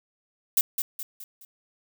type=noise with echo; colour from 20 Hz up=violet; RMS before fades=-20 dBFS; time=0.57-0.61 s; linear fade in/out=2 ms; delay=210 ms; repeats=4; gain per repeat=-7 dB; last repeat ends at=1.45 s; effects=none